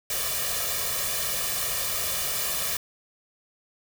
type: noise with comb filter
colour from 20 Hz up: white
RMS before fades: -28 dBFS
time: 0.1-2.77 s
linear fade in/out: 2 ms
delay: 1.7 ms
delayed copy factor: +0.75
effects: none